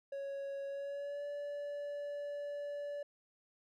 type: tone with pitch glide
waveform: triangle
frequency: 554.4 to 577.6 Hz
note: C#5 to D5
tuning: 0 to -29 cents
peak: -37 dBFS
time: 0.12-3.03 s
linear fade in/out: 5 ms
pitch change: +71 cents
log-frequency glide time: 0.67-1.25 s
effects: none